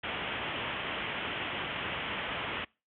white low-pass noise, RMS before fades -36 dBFS, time 0.03-2.65 s, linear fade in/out 10 ms, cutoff 3300 Hz, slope 96 dB/octave, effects noise-tail reverb RT60 0.3 s tail -25 dB re dry + high-pass 60 Hz 12 dB/octave

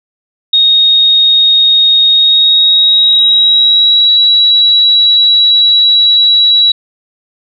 sine tone with pitch glide, 3729 to 3903 Hz, A#7 to B7, 0 to -21 cents, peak -4 dBFS, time 0.53-6.72 s, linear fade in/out 5 ms, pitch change +79 cents, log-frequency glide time 2.1-4.16 s, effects none

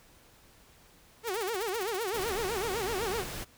sawtooth tone with vibrato, 415.3 Hz, G#4, in tune, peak -27 dBFS, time 1.23-3.25 s, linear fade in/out 50 ms, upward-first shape sine, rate 7.9 Hz, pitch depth 230 cents each way
white noise bursts, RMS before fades -41 dBFS, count 16, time 1.27-2.303 s, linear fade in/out 5 ms, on 28 ms, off 39 ms
pink noise, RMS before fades -39 dBFS, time 2.13-3.45 s, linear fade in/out 20 ms
effects pink hiss -59 dBFS RMS until 3.57 s

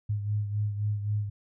sine beating tone pair, 103.8 / 107.6 Hz, G#2 / A2, 0 / -38 cents, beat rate 3.8 Hz, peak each -27 / -35 dBFS, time 0.09-1.3 s, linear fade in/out 10 ms, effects none

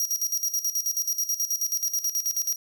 sawtooth tone with tremolo, 5710 Hz, F8, 37 cents sharp, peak -20 dBFS, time 0-2.56 s, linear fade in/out 2 ms, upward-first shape square, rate 9.3 Hz, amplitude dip 75%, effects none

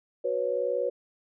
sine chord, F# suspended fourth, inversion none, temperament equal, 370 / 493.9 / 554.4 Hz, F#4 / B4 / C#5, 0 / 0 / 0 cents, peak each -34 / -28 / -29 dBFS, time 0.24-0.9 s, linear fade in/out 10 ms, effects none

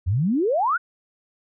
sine exponential sweep, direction up, 81.6 to 1549 Hz, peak -18 dBFS, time 0.06-0.78 s, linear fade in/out 20 ms, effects none

